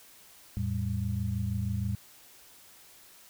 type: tone cluster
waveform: sine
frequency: 84.9 / 111.2 / 196.2 Hz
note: F2 / A2 / G3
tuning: -48 / +19 / +2 cents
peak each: -33 / -31 / -35 dBFS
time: 0.57-1.95 s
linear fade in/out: 0 ms
effects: white hiss -55 dBFS RMS until 3.29 s